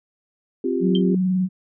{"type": "chord", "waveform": "sine", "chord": "C suspended fourth", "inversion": "none", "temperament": "just", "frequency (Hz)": [261.6, 348.8, 392.4], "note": ["C4", "F4", "G4"], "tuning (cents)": [0, -2, 2], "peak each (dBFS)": -24, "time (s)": [0.64, 1.15], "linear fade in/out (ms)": 5}
{"type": "tone with vibrato", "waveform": "sine", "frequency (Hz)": 185, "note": "F#3", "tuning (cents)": 0, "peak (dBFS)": -17, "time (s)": [0.8, 1.49], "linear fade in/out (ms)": 50, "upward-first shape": "sine", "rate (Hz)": 20, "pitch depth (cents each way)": 48}
{"type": "tone with exponential decay", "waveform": "sine", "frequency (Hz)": 3138, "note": "G7", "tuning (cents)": 1, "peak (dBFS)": -21, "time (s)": [0.95, 1.02], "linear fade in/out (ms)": 2, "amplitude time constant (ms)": 15}
{"effects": []}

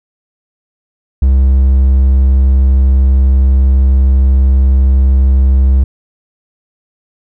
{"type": "tone", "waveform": "triangle", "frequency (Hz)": 66.2, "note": "C2", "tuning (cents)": 21, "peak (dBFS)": -3, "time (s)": [1.22, 5.84], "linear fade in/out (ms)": 5, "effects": []}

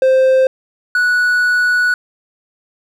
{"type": "tone pair in turn", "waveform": "triangle", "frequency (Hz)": [523.3, 1472.4], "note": ["C5", "F#6"], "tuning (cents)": [0, -9], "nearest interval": "octave + tritone", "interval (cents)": 1791, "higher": "second", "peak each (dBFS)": [-6, -9], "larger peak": "first", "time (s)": [[0.02, 0.47], [0.95, 1.94]], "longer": "second", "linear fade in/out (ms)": 2, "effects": []}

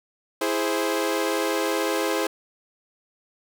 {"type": "chord", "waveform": "sawtooth", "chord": "E augmented", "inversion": "none", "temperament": "equal", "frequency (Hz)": [329.6, 415.3, 523.3], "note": ["E4", "G#4", "B#4"], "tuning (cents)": [0, 0, 0], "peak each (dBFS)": -23, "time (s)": [0.41, 2.27], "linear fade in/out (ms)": 5, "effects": []}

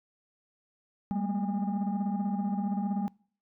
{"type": "tone cluster", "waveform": "sine", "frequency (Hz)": [195.4, 210.9, 231.9, 813], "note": ["G3", "G#3", "A#3", "G#5"], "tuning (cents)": [-5, 27, -9, -37], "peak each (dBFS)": [-29, -32, -36, -36], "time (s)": [1.11, 3.08], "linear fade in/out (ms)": 0, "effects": ["noise-tail reverb RT60 0.5 s tail -26 dB re dry", "tanh soft clip ceiling -23 dBFS"]}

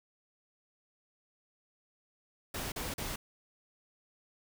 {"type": "noise bursts", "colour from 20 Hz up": "pink", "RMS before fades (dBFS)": -38, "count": 3, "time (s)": [2.54, 3.16], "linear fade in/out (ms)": 5, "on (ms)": 180, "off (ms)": 40, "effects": []}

